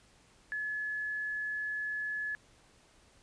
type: tone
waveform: sine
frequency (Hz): 1709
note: G#6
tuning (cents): +49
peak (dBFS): -33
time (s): 0.52-2.35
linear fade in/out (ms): 0
effects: pink hiss -63 dBFS RMS until 3.22 s + resampled to 22050 Hz